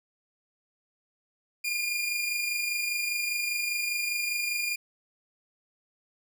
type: tone pair together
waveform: sawtooth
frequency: 2393 / 2418 Hz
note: D7 / D7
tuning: +32 / +50 cents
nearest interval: unison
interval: 18 cents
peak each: -33 / -25 dBFS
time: 1.64-4.76 s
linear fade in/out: 10 ms
effects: none